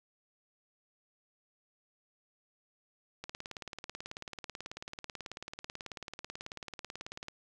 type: click train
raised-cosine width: 0.2 ms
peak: -24 dBFS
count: 75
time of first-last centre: 3.24-7.284 s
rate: 18.3 Hz
effects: none